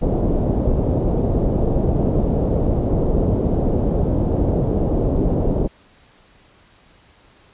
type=low-pass noise; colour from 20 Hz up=pink; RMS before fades=-18 dBFS; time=0.01-5.68 s; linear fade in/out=20 ms; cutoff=610 Hz; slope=24 dB/octave; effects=pink hiss -52 dBFS RMS until 7.53 s + resampled to 8000 Hz